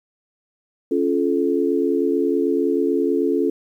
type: chord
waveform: sine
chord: Db augmented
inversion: none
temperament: just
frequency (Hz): 277.2 / 346.5 / 433.1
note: Db4 / F4 / A4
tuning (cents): 0 / -14 / -27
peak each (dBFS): -21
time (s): 0.91-3.5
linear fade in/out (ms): 5
effects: 9-bit